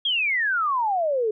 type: exponential sweep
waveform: sine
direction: down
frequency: 3337 to 415.3 Hz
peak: -20 dBFS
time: 0.05-1.31 s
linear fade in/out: 5 ms
effects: none